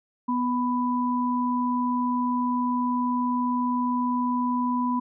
sine tone pair together, 246.9 / 992.5 Hz, B3 / B5, 0 / +8 cents, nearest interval 2 octaves, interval 2408 cents, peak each -24 / -26 dBFS, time 0.28-5 s, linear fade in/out 10 ms, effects none

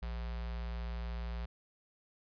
square tone with notch filter, 58.27 Hz, A#1, in tune, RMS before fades -39 dBFS, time 0.02-1.46 s, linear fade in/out 10 ms, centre 300 Hz, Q 1.1, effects resampled to 11025 Hz

